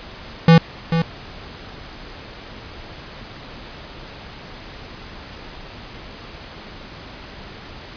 square tone with echo, 165.2 Hz, E3, 4 cents sharp, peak -7 dBFS, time 0.48-0.58 s, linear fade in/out 2 ms, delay 440 ms, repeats 1, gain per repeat -9 dB, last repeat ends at 1.02 s, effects pink hiss -37 dBFS RMS until 7.96 s + resampled to 11025 Hz

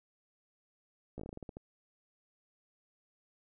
slowing click train, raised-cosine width 2 ms, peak -30 dBFS, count 11, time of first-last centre 1.18-1.569 s, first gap 15 ms, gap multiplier 1.2, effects none

